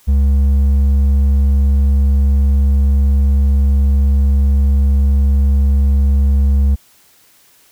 sine tone with hard clipping, 69.3 Hz, C#2, in tune, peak -10 dBFS, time 0.07-6.76 s, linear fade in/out 20 ms, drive 4 dB, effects white hiss -50 dBFS RMS until 7.71 s

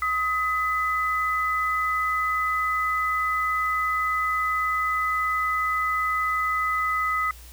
sine tone pair together, 1261.8 / 2003 Hz, D#6 / B6, +24 / +24 cents, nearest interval minor sixth, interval 800 cents, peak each -23 / -27 dBFS, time 0.02-7.31 s, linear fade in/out 2 ms, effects added 60 Hz sine -43 dBFS peak until 7.52 s + white hiss -49 dBFS RMS until 7.52 s

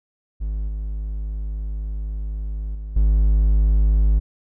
triangle tone with level steps, 51.91 Hz, G#1, in tune, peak -20 / -22 / -26 / -11 dBFS, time 0.4-4.2 s, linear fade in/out 20 ms, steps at 0.68 / 2.75 / 2.96 s, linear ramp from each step 5 ms, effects none

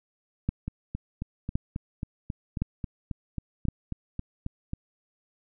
two click trains, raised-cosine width 5 ms, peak -13 / -19 dBFS, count 4 / 16, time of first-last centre 0.49-3.685 / 0.68-4.734 s, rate 0.939 / 3.7 Hz, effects none

